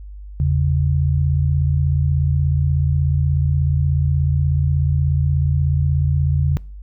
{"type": "tone pair together", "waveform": "sine", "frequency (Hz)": [82.03, 138.59], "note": ["E2", "C#3"], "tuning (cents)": [-8, 0], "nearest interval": "major sixth", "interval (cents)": 908, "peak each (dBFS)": -17, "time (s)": [0.4, 6.57], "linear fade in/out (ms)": 0, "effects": ["noise-tail reverb RT60 0.4 s tail -24 dB re dry", "added 50 Hz sine -32 dBFS peak until 6.82 s"]}